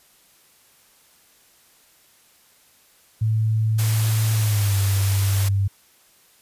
sine tone with pitch glide, 110 to 98.57 Hz, A2 to G2, 0 to +10 cents, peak -17 dBFS, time 3.21-5.68 s, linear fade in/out 10 ms, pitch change -190 cents, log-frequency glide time 4.35-4.78 s
white noise, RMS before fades -29 dBFS, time 3.78-5.49 s, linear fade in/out 10 ms
effects white hiss -56 dBFS RMS until 6.41 s + resampled to 32000 Hz

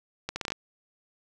accelerating click train, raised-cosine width 0.2 ms, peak -14 dBFS, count 7, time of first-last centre 0.29-0.52 s, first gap 70 ms, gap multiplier 0.75, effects none

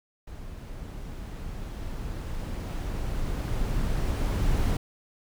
brown noise with level ramp, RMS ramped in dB -40 to -24 dBFS, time 0.27-4.77 s, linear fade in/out 5 ms, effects none

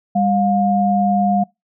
sine tone pair together, 199.55 / 710 Hz, G3 / F5, +31 / +28 cents, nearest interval octave + minor seventh, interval 2197 cents, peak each -16 dBFS, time 0.15-1.44 s, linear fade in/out 10 ms, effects noise-tail reverb RT60 0.2 s tail -25 dB re dry

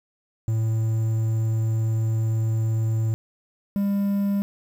triangle tone pair in turn, 111.4 / 200.3 Hz, A2 / G3, +22 / +38 cents, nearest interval minor seventh, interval 1016 cents, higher second, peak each -18 dBFS, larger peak neither, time 0.48-3.14 / 3.76-4.42 s, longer first, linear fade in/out 0 ms, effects 8-bit

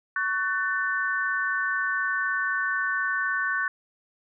sine tone cluster, 1118 / 1505 / 1781 Hz, C#6 / F#6 / A6, +14 / +29 / +21 cents, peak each -31 / -26 / -29 dBFS, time 0.16-3.68 s, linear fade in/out 2 ms, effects none

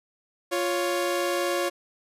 sawtooth tone pair together, 350.3 / 556 Hz, F4 / C#5, +5 / +5 cents, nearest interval minor sixth, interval 800 cents, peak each -23 dBFS, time 0.51-1.7 s, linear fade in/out 20 ms, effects resampled to 32000 Hz

